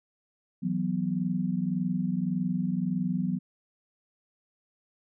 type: chord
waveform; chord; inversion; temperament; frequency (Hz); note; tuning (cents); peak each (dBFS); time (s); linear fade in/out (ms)
sine; E suspended second; none; equal with one note detuned; 163.3 / 185 / 246.9; E3 / F#3 / B3; -16 / 0 / 0; -32 / -28 / -32; 0.62-3.39; 20
effects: none